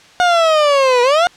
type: linear two-way sweep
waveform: 30% pulse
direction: down then up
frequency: 726 to 478.6 to 726 Hz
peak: -7 dBFS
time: 0.2-1.27 s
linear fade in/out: 0 ms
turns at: 1.02 s
effects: white hiss -44 dBFS RMS until 1.36 s + low-pass 5000 Hz 12 dB/octave